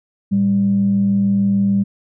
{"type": "tone pair together", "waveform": "sine", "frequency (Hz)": [111.44, 198.1], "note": ["A2", "G3"], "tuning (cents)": [23, 18], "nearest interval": "minor seventh", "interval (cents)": 995, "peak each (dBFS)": [-24, -12], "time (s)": [0.31, 1.84], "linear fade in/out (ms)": 20, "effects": ["tanh soft clip ceiling -7 dBFS"]}